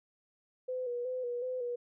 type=tone with vibrato; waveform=sine; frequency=495.9 Hz; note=B4; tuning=7 cents sharp; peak=-33 dBFS; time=0.68-1.76 s; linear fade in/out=10 ms; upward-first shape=square; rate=2.7 Hz; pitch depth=43 cents each way; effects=none